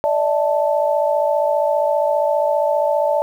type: chord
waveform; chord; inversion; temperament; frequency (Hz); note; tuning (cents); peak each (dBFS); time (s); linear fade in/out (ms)
sine; D suspended second; none; equal with one note detuned; 587.3 / 642.3 / 880; D5 / E5 / A5; 0 / -45 / 0; -17 / -20 / -21; 0.04-3.22; 0
effects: 8-bit